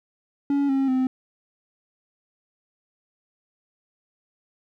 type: tone with pitch steps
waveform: triangle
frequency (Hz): 281.9 / 270.1 / 258.8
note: C#4 / C#4 / C4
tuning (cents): +29 / -45 / -19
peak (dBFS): -17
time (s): 0.5-1.07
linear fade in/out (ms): 2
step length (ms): 190
effects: none